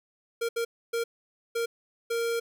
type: tone bursts at uneven times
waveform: square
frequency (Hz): 464.7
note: A#4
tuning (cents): -5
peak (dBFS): -27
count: 5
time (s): 0.41-0.49 / 0.56-0.65 / 0.93-1.04 / 1.55-1.66 / 2.1-2.4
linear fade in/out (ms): 10
effects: none